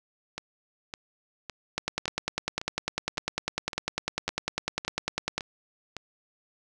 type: two click trains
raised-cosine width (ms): 0.2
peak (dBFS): -10 / -18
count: 37 / 11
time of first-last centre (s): 1.78-5.38 / 0.38-5.967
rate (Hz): 10 / 1.79
effects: none